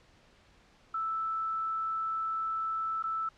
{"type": "tone with dropouts", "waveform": "sine", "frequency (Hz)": 1318, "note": "E6", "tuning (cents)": -1, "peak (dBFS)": -30, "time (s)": [0.94, 3.29], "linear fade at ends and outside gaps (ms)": 5, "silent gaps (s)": [3.026, 3.038], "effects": ["pink hiss -62 dBFS RMS until 3.37 s", "low-pass 5000 Hz 12 dB/octave"]}